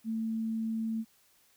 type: tone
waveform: sine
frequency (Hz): 223.4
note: A3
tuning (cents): +27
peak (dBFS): -30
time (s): 0.04-1.05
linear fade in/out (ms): 50
effects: white hiss -66 dBFS RMS until 1.56 s